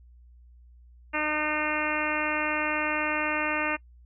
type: harmonic tone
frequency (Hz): 304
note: D#4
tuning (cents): -40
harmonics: 1 / 2 / 3 / 4 / 5 / 6 / 7 / 8 / 9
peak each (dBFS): -34 / -34 / -34 / -34 / -34 / -34 / -34 / -34 / -34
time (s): 1.13-3.77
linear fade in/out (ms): 20
effects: noise-tail reverb RT60 0.1 s tail -25 dB re dry + added 60 Hz sine -50 dBFS peak until 4.05 s